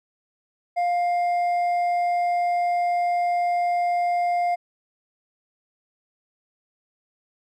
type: tone with hard clipping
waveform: sine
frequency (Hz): 703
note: F5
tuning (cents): +11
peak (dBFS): -21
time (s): 0.76-4.56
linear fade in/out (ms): 20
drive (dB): 4
effects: none